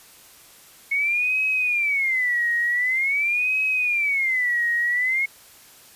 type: tone with vibrato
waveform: sine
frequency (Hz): 2191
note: C#7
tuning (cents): -21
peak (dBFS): -19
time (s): 0.91-5.26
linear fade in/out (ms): 10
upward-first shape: sine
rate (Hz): 0.46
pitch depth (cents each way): 260
effects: white hiss -49 dBFS RMS until 5.95 s + resampled to 32000 Hz